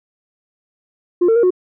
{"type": "tone with pitch steps", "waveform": "sine", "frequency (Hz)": [352.7, 452.1, 470.1, 364.8], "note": ["F4", "A4", "A#4", "F#4"], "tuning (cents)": [17, 47, 15, -24], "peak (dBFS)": -8, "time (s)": [1.21, 1.506], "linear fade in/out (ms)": 10, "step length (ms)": 74, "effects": ["tanh soft clip ceiling -8 dBFS"]}